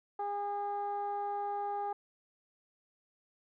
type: tone with low-pass filter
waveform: 15% pulse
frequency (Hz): 407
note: G#4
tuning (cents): -35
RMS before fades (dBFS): -36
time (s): 0.19-1.93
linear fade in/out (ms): 5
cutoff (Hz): 860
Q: 3.2
effects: none